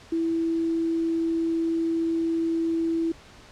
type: tone with quantisation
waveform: sine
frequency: 329.6 Hz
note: E4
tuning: in tune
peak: -22 dBFS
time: 0.12-3.12 s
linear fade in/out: 5 ms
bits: 8
effects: pink hiss -49 dBFS RMS until 3.51 s + low-pass 6000 Hz 12 dB/octave